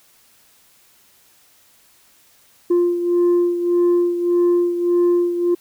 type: beating tone pair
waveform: sine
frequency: 349.4 / 351.1 Hz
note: F4 / F4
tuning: +1 / +9 cents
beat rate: 1.7 Hz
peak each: -13 / -19 dBFS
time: 2.7-5.55 s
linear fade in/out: 10 ms
effects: tanh soft clip ceiling -11 dBFS + white hiss -54 dBFS RMS until 5.6 s